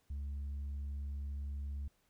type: tone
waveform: sine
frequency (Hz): 70.6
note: C#2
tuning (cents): +32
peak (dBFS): -35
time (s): 0.1-1.88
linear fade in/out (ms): 5
effects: tanh soft clip ceiling -37 dBFS + pink hiss -75 dBFS RMS until 2.09 s